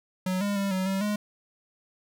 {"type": "tone with pitch steps", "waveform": "square", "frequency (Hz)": [185.1, 202.8, 197.9, 187.2, 192.9, 208.5], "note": ["F#3", "G#3", "G3", "F#3", "G3", "G#3"], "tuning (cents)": [1, -41, 17, 20, -28, 7], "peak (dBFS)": -26, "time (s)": [0.26, 1.16], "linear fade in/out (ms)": 5, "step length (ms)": 150, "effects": []}